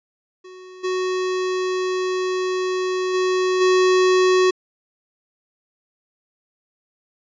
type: tone with level steps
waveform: square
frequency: 370 Hz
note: F#4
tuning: in tune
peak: -39 / -21 / -18 / -14 dBFS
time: 0.44-4.51 s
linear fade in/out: 10 ms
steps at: 0.83 / 3.13 / 3.6 s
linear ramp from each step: 20 ms
effects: resampled to 16000 Hz